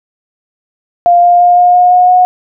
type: tone with pitch steps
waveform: sine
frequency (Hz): 698.5 / 703.4 / 708.3 / 713.2 / 718.1 / 723.1 / 728.2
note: F5 / F5 / F5 / F5 / F5 / F#5 / F#5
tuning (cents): 0 / +12 / +24 / +36 / +48 / -40 / -28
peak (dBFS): -3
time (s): 1.06-2.25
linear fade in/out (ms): 0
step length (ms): 170
effects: none